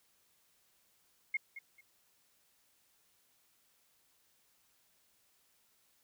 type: tone with echo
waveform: sine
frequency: 2150 Hz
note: C7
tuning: 47 cents sharp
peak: -30 dBFS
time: 1.34-1.37 s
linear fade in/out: 5 ms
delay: 220 ms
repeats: 2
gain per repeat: -13 dB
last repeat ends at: 1.81 s
effects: white hiss -72 dBFS RMS until 6.03 s